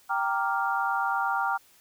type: chord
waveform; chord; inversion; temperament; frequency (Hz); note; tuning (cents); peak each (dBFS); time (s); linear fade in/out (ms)
sine; G minor seventh; none; equal; 784 / 932.3 / 1174.7 / 1396.9; G5 / Bb5 / D6 / F6; 0 / 0 / 0 / 0; -29 / -30 / -32 / -29; 0.09-1.58; 20
effects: white hiss -59 dBFS RMS until 1.8 s